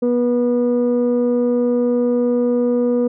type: tone pair together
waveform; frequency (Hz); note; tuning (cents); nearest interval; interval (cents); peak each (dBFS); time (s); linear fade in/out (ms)
sine; 243.2 / 486.4; B3 / B4; -26 / -26; octave; 1200; -15; 0.02-3.08; 10
effects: tanh soft clip ceiling -10 dBFS